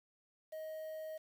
triangle tone with quantisation, 628 Hz, D#5, 16 cents sharp, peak -40 dBFS, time 0.52-1.18 s, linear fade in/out 10 ms, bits 10, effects none

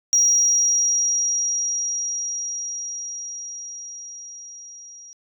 sine tone with level ramp, 5710 Hz, F8, 37 cents sharp, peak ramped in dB -12 to -40 dBFS, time 0.13-5.13 s, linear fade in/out 0 ms, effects tanh soft clip ceiling -9 dBFS

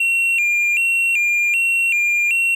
triangle tone with vibrato, 2561 Hz, D#7, 49 cents sharp, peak -13 dBFS, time 0-2.55 s, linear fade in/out 5 ms, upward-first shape square, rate 1.3 Hz, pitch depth 110 cents each way, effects none

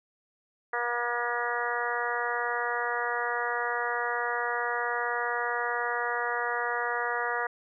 harmonic tone, 239.7 Hz, A#3, 48 cents sharp, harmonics 2 / 3 / 4 / 5 / 6 / 7 / 8, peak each -35 / -35 / -35 / -35 / -35 / -35 / -35 dBFS, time 0.73-7.47 s, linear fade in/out 5 ms, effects none

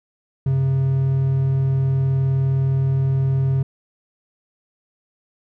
triangle tone pair together, 95 / 134.35 Hz, F#2 / C3, +46 / +46 cents, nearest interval tritone, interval 600 cents, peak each -26 / -14 dBFS, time 0.46-3.63 s, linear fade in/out 5 ms, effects none

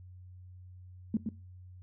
sine tone with echo, 219.4 Hz, A3, 5 cents flat, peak -25 dBFS, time 1.14-1.17 s, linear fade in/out 2 ms, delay 120 ms, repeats 1, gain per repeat -5 dB, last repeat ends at 1.29 s, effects noise-tail reverb RT60 0.3 s tail -19 dB re dry + added 91 Hz sine -48 dBFS peak until 1.82 s

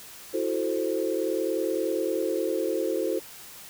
sine chord, F# half-diminished seventh, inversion third, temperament equal, 329.6 / 370 / 440 / 523.3 Hz, E4 / F#4 / A4 / C5, 0 / 0 / 0 / 0 cents, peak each -30 dBFS, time 0.33-3.2 s, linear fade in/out 20 ms, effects white hiss -45 dBFS RMS until 3.69 s

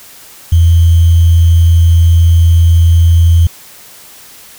sine tone with sample-and-hold, 84 Hz, E2, 33 cents sharp, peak -3 dBFS, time 0.52-3.47 s, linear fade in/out 5 ms, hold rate 3150 Hz, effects white hiss -36 dBFS RMS until 4.58 s

